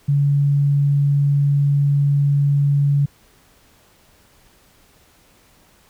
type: tone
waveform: sine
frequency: 142.2 Hz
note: C#3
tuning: 45 cents sharp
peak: -13 dBFS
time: 0.08-3.06 s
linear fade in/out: 10 ms
effects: pink hiss -54 dBFS RMS until 5.89 s